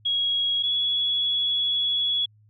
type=tone pair in turn; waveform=sine; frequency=3312 / 3372 Hz; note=G#7 / G#7; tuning=-5 / +26 cents; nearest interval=unison; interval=31 cents; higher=second; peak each=-21 dBFS; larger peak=neither; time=0.05-0.63 / 0.63-2.26 s; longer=second; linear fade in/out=10 ms; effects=added 106 Hz sine -54 dBFS peak until 2.49 s